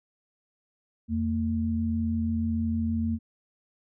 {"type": "tone pair together", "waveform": "sine", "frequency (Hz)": [84.88, 226.6], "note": ["F2", "A#3"], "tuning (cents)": [-49, -49], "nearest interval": "octave + perfect fourth", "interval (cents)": 1700, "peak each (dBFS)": [-29, -26], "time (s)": [1.08, 3.19], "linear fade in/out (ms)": 50, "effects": []}